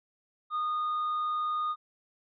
triangle tone with hard clipping, 1229 Hz, D#6, 22 cents flat, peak -27 dBFS, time 0.5-1.76 s, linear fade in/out 50 ms, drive 1 dB, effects resampled to 11025 Hz

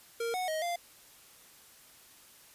square tone with pitch steps, 464.1 / 736 / 629 / 694 Hz, A#4 / F#5 / D#5 / F5, -8 / -9 / +19 / -11 cents, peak -32 dBFS, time 0.2-0.76 s, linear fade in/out 5 ms, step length 140 ms, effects white hiss -57 dBFS RMS until 2.54 s + resampled to 32000 Hz

